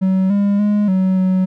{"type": "tone with pitch steps", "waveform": "triangle", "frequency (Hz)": [188.9, 201.7, 207.5, 187.8, 186.5], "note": ["F#3", "G3", "G#3", "F#3", "F#3"], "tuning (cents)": [36, 50, -1, 26, 14], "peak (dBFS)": -10, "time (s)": [0.01, 1.46], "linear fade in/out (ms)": 20, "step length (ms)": 290, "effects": []}